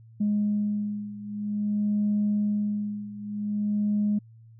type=beating tone pair; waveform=sine; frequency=207.7 / 208.21 Hz; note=G#3 / G#3; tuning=0 / +5 cents; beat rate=0.51 Hz; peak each=-25 / -28 dBFS; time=0.2-4.19 s; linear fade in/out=10 ms; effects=tanh soft clip ceiling -17 dBFS + added 113 Hz sine -48 dBFS peak until 4.59 s